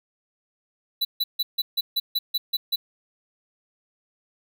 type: tone bursts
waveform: square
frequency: 3968 Hz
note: B7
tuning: 7 cents sharp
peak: -21 dBFS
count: 10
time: 1.01-2.76 s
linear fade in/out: 10 ms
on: 40 ms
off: 150 ms
effects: none